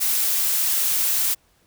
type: noise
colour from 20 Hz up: blue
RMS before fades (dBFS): -21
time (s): 0-1.35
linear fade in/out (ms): 20
effects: pink hiss -61 dBFS RMS until 1.66 s